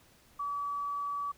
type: tone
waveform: sine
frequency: 1145 Hz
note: D6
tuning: 44 cents flat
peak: -32 dBFS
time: 0.39-1.32 s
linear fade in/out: 10 ms
effects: pink hiss -62 dBFS RMS until 1.37 s